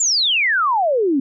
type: exponential sweep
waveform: sine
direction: down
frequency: 7459 to 257.2 Hz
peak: -14 dBFS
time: 0-1.2 s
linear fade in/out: 5 ms
effects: none